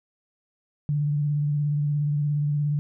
sine tone with vibrato, 146.83 Hz, D3, in tune, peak -21 dBFS, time 0.89-2.79 s, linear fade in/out 0 ms, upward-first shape sine, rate 17 Hz, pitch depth 30 cents each way, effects none

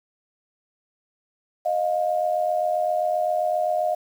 sine tone pair together, 622.3 / 709.9 Hz, D#5 / F5, 0 / +28 cents, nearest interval major second, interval 228 cents, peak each -23 dBFS, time 1.65-3.95 s, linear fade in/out 10 ms, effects 8-bit

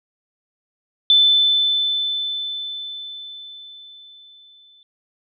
sine tone with exponential decay, 3520 Hz, A7, in tune, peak -9 dBFS, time 1.1-4.83 s, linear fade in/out 1 ms, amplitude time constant 810 ms, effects none

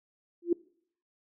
sine tone with exponential growth, 344.7 Hz, F4, 23 cents flat, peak -18 dBFS, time 0.42-0.53 s, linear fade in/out 5 ms, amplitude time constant 23 ms, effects noise-tail reverb RT60 0.6 s tail -23 dB re dry

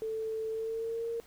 sine tone with pitch glide, 442 to 462.4 Hz, A4 to A#4, +8 to -14 cents, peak -32 dBFS, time 0.02-1.2 s, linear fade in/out 0 ms, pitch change +78 cents, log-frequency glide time 0.49-1.09 s, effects pink hiss -59 dBFS RMS until 1.26 s

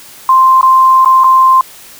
sine tone with dropouts, 1046.5 Hz, C6, in tune, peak -3 dBFS, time 0.29-1.61 s, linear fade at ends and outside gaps 2 ms, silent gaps 0.612-0.629 / 1.048-1.058 / 1.237-1.242 s, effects white hiss -35 dBFS RMS until 1.99 s

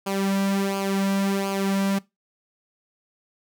sawtooth tone with flanger, 196 Hz, G3, in tune, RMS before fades -24 dBFS, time 0.06-1.99 s, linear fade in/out 10 ms, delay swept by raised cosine 0.52 to 2.82 ms, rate 1.4 Hz, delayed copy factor -0.65, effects noise-tail reverb RT60 0.2 s tail -21 dB re dry

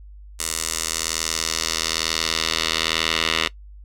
10% pulse tone with band-pass filter sweep, 81.1 Hz, E2, 28 cents flat, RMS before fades -24 dBFS, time 0.39-3.48 s, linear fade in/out 10 ms, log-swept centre 8200 to 3100 Hz, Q 1.5, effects noise-tail reverb RT60 0.1 s tail -19 dB re dry + added 50 Hz sine -39 dBFS peak until 3.84 s

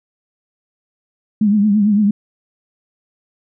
sine tone with vibrato, 207.5 Hz, G#3, 1 cent flat, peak -10 dBFS, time 1.41-2.11 s, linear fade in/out 5 ms, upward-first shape triangle, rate 8.9 Hz, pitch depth 91 cents each way, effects none

